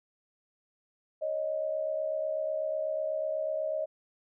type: tone pair together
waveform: sine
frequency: 556 / 624.1 Hz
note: C#5 / D#5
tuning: +5 / +5 cents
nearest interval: major second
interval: 200 cents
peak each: -35 / -30 dBFS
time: 1.21-3.86 s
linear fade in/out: 20 ms
effects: none